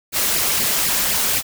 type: noise with flanger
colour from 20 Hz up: white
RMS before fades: -19 dBFS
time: 0.12-1.43 s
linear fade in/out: 50 ms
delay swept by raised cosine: 0.4 to 5.1 ms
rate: 4 Hz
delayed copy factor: +0.7
effects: none